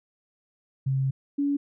sine tone pair in turn, 134.1 / 284.1 Hz, C3 / C#4, +43 / +43 cents, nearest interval octave + minor second, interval 1300 cents, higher second, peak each -22 / -22 dBFS, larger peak neither, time 0.86-1.11 / 1.38-1.57 s, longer first, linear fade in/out 10 ms, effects none

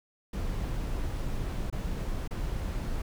brown noise with dropouts, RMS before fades -32 dBFS, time 0.33-3.02 s, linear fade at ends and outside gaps 5 ms, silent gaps 1.701-1.725 / 2.277-2.308 s, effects none

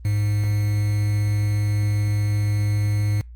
triangle tone with quantisation, 103.83 Hz, G#2, in tune, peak -16 dBFS, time 0.05-3.21 s, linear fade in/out 0 ms, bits 6, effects added 59 Hz sine -37 dBFS peak until 3.35 s + Opus 24 kbps

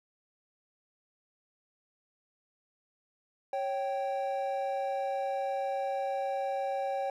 triangle tone pair together, 551 / 779.2 Hz, C#5 / G5, -11 / -11 cents, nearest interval tritone, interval 600 cents, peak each -31 / -31 dBFS, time 3.53-7.1 s, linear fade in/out 2 ms, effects none

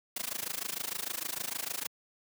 white noise with amplitude modulation, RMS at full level -33 dBFS, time 0.16-1.87 s, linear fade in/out 5 ms, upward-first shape sine, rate 26.6 Hz, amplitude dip 95%, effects high-pass 150 Hz 12 dB/octave

